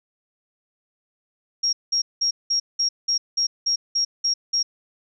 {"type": "tone bursts", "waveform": "sine", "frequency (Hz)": 5588, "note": "F8", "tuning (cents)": 0, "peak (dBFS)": -18, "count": 11, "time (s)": [1.63, 4.63], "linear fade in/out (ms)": 10, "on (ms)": 100, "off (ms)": 190, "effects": []}